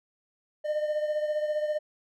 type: beating tone pair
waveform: triangle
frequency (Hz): 603 / 618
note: D5 / D#5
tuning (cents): +46 / -12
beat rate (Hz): 15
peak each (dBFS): -25 / -32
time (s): 0.64-1.79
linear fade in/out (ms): 20
effects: none